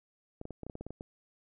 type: clicks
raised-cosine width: 2 ms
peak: -28 dBFS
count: 11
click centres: 0.414 / 0.454 / 0.507 / 0.633 / 0.666 / 0.698 / 0.754 / 0.81 / 0.866 / 0.906 / 1.009 s
effects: none